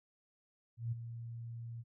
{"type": "tone with ADSR envelope", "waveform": "sine", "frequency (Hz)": 116.54, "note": "A#2", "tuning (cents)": 0, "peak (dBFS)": -32, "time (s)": [0.77, 1.84], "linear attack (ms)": 150, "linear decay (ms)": 17, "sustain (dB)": -10, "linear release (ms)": 39, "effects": []}